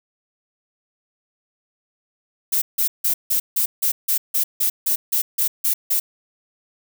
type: noise bursts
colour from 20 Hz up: violet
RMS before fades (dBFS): -19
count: 14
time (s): 2.52-6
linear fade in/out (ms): 10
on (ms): 100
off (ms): 160
effects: none